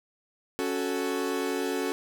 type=chord; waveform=40% pulse; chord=F# minor; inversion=second; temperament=equal; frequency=277.2 / 370 / 440 Hz; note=C#4 / F#4 / A4; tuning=0 / 0 / 0 cents; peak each=-31 dBFS; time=0.59-1.92 s; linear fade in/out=0 ms; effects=none